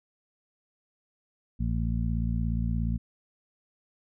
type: harmonic tone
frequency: 57 Hz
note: A#1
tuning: 38 cents flat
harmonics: 1 / 2 / 3 / 4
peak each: -28 / -31 / -33 / -34 dBFS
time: 1.59-2.98 s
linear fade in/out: 20 ms
effects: none